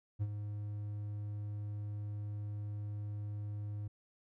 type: tone with ADSR envelope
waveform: triangle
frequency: 103.83 Hz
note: G#2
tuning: in tune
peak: -28 dBFS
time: 0.19-3.88 s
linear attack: 30 ms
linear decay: 47 ms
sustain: -8 dB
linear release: 8 ms
effects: none